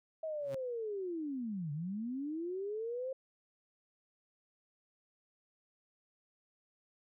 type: linear two-way sweep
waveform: sine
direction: down then up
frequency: 646 to 140.8 to 534 Hz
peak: -36 dBFS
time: 0.23-3.13 s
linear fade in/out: 5 ms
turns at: 1.72 s
type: tone with exponential growth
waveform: sawtooth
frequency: 133.5 Hz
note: C3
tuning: 35 cents sharp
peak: -37 dBFS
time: 0.39-0.55 s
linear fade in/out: 5 ms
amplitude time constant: 34 ms
effects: none